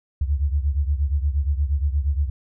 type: beating tone pair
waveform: sine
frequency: 69.3 / 77.8 Hz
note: C#2 / D#2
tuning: 0 / 0 cents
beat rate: 8.5 Hz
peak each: -20 / -24 dBFS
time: 0.21-2.3 s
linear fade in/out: 5 ms
effects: none